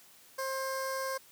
15% pulse tone with notch filter, 531 Hz, C5, 25 cents sharp, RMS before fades -35 dBFS, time 0.38-1.18 s, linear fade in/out 10 ms, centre 2600 Hz, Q 1.1, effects white hiss -58 dBFS RMS until 1.31 s + high-pass 80 Hz 12 dB/octave

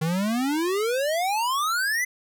square exponential sweep, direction up, 153.6 to 2060 Hz, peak -23 dBFS, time 0.01-2.05 s, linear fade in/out 10 ms, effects none

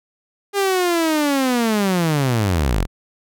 sawtooth linear sweep, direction down, 406.1 to 35.05 Hz, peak -12 dBFS, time 0.53-2.87 s, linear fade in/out 50 ms, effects none

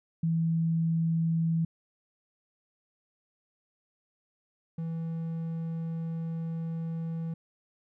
sine / triangle tone pair in turn, 164.2 / 164.2 Hz, E3 / E3, -6 / -6 cents, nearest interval unison, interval 0 cents, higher neither, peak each -24 / -29 dBFS, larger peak first, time 0.23-1.65 / 4.78-7.34 s, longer second, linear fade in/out 5 ms, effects none

